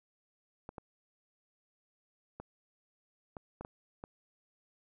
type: clicks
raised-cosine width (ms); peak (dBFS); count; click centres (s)
1; -29; 7; 0.691 / 0.782 / 2.4 / 3.368 / 3.61 / 3.649 / 4.039
effects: none